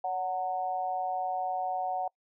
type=tone with amplitude modulation; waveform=sine; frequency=740 Hz; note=F#5; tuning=in tune; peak=-25 dBFS; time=0.04-2.08 s; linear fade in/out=5 ms; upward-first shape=sine; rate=176 Hz; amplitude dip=80%; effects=noise-tail reverb RT60 0.1 s tail -26 dB re dry